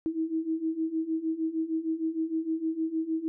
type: beating tone pair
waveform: sine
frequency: 318 / 324.5 Hz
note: D#4 / E4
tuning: +38 / -27 cents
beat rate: 6.5 Hz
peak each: -32 / -29 dBFS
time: 0.06-3.28 s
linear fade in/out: 0 ms
effects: none